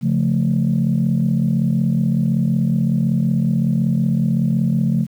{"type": "chord", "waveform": "sine", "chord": "Db augmented", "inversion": "none", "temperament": "equal", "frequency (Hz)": [138.59, 174.61, 220], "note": ["Db3", "F3", "A3"], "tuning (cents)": [0, 0, 0], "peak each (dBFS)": -18, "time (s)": [0.01, 5.07], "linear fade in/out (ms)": 50, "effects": ["tanh soft clip ceiling -8 dBFS", "8-bit"]}